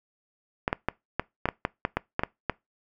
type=clicks; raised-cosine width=0.5 ms; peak=-9 dBFS; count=12; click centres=0.679 / 0.729 / 0.886 / 1.196 / 1.456 / 1.488 / 1.651 / 1.851 / 1.97 / 2.194 / 2.235 / 2.497 s; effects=noise-tail reverb RT60 0.2 s tail -23 dB re dry